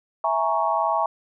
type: chord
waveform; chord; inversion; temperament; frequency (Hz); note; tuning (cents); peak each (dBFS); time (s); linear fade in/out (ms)
sine; A# half-diminished seventh; second; equal; 659.3 / 830.6 / 932.3 / 1108.7; E5 / G#5 / A#5 / C#6; 0 / 0 / 0 / 0; -25; 0.24-1.06; 2
effects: none